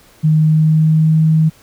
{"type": "tone with pitch glide", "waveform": "sine", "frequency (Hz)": [155.56, 158.19], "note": ["D#3", "D#3"], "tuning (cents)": [0, 29], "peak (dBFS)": -8, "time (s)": [0.23, 1.5], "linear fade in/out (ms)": 20, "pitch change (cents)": 29, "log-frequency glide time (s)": [0.35, 1.19], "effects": ["pink hiss -47 dBFS RMS until 1.62 s"]}